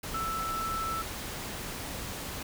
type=tone in noise; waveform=sine; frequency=1321 Hz; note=E6; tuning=3 cents sharp; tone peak=-31 dBFS; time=0.14-1.02 s; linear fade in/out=5 ms; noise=pink; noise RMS=-38 dBFS; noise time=0.03-2.43 s; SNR=+4 dB; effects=none